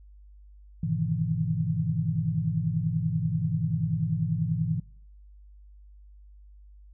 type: chord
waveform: sine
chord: E major seventh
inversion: first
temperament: just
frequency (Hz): 103.01 / 123.61 / 154.51 / 164.81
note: G#2 / B2 / D#3 / E3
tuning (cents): -14 / +2 / -12 / 0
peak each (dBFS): -33 / -32 / -29 / -28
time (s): 0.83-4.8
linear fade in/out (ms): 5
effects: noise-tail reverb RT60 0.6 s tail -25 dB re dry + added 50 Hz sine -48 dBFS peak until 6.93 s